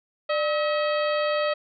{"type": "harmonic tone with a mistuned harmonic", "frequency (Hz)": 640, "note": "D#5", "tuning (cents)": 49, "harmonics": [1, 2, 3, 4, 5, 6, 7], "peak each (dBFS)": [-23, -29, -33, -35, -37, -39, -40], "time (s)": [0.29, 1.54], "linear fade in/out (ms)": 10, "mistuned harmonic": 1, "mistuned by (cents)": -120, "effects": []}